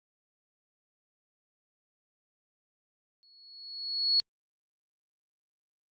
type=tone with exponential growth; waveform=sine; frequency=4365 Hz; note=C#8; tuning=28 cents flat; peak=-20 dBFS; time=3.23-4.2 s; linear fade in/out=0 ms; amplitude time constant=210 ms; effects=Opus 48 kbps